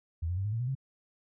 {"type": "tone with pitch steps", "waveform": "sine", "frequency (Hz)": [82.41, 89.35, 96.88, 105.04, 113.88, 123.48, 133.88], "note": ["E2", "F2", "G2", "G#2", "A#2", "B2", "C3"], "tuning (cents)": [0, 40, -20, 20, -40, 0, 40], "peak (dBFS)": -29, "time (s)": [0.22, 0.752], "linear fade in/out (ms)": 10, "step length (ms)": 76, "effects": []}